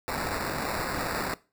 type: noise with sample-and-hold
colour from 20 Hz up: violet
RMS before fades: -31 dBFS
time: 0.08-1.34 s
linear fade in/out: 0 ms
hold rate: 3150 Hz
effects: noise-tail reverb RT60 0.3 s tail -19 dB re dry